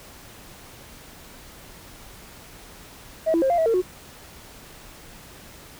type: tone with pitch steps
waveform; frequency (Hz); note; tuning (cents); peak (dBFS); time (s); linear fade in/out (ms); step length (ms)
sine; 641 / 332.7 / 533 / 694 / 647 / 455.6 / 365.4; E5 / E4 / C5 / F5 / E5 / A#4 / F#4; -49 / +16 / +32 / -11 / -32 / -40 / -22; -16; 3.26-3.82; 20; 80
effects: tanh soft clip ceiling -14 dBFS + pink hiss -45 dBFS RMS until 5.79 s